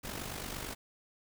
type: noise with amplitude modulation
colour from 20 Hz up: pink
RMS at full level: -38 dBFS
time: 0.03-0.75 s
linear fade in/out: 20 ms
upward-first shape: sine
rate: 49 Hz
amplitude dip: 60%
effects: none